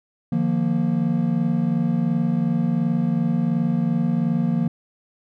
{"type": "chord", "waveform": "triangle", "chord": "Eb suspended second", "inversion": "none", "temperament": "equal with one note detuned", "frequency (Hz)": [151.83, 174.61, 233.1], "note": ["Eb3", "F3", "Bb3"], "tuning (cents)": [-42, 0, 0], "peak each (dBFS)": [-23, -20, -20], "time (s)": [0.32, 4.68], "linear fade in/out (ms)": 5, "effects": []}